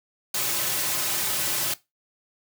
white noise with comb filter, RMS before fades -26 dBFS, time 0.34-1.74 s, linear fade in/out 5 ms, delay 4.3 ms, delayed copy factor -0.55, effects noise-tail reverb RT60 0.2 s tail -18 dB re dry + high-pass 100 Hz 12 dB/octave

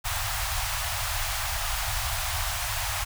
pink band-stop noise, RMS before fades -29 dBFS, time 0.04-3.05 s, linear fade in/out 20 ms, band 110 to 670 Hz, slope 48 dB/octave, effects none

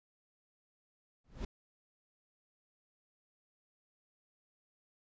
brown noise with exponential growth, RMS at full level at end -34 dBFS, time 1.24-1.45 s, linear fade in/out 5 ms, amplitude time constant 44 ms, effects resampled to 16000 Hz

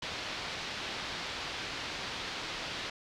white low-pass noise, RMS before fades -39 dBFS, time 0.02-2.9 s, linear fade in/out 5 ms, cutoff 4500 Hz, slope 24 dB/octave, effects none

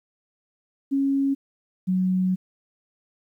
sine tone pair in turn, 274.9 / 185.28 Hz, C#4 / F#3, -14 / +3 cents, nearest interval perfect fifth, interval 683 cents, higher first, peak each -19 dBFS, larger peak neither, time 0.91-1.35 / 1.87-2.36 s, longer second, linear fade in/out 20 ms, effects 10-bit

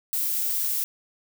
violet noise, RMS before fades -26 dBFS, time 0.13-0.84 s, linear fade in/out 0 ms, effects none

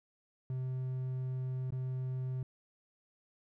triangle tone with dropouts, 129.1 Hz, C3, 23 cents flat, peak -32 dBFS, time 0.5-2.43 s, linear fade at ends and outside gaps 2 ms, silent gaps 1.706-1.722 s, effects none

